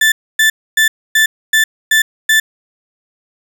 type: tone bursts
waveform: 35% pulse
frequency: 1760 Hz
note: A6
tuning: in tune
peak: -6 dBFS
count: 7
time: 0.01-2.4 s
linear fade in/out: 5 ms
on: 110 ms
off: 270 ms
effects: 7-bit